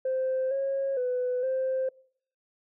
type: tone with pitch steps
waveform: sine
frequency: 521 / 545 / 499.4 / 523 Hz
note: C5 / C#5 / B4 / C5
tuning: -7 / -29 / +19 / -1 cents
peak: -24 dBFS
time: 0.05-1.89 s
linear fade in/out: 5 ms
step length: 460 ms
effects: noise-tail reverb RT60 0.6 s tail -25 dB re dry + tanh soft clip ceiling -22 dBFS